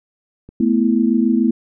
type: clicks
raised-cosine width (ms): 3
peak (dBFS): -24 / -24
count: 2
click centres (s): 0.49 / 0.607
type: chord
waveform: sine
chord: A suspended second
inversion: none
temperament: equal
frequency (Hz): 220 / 246.9 / 329.6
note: A3 / B3 / E4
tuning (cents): 0 / 0 / 0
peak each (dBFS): -16 / -16 / -19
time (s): 0.6-1.51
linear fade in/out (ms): 5
effects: none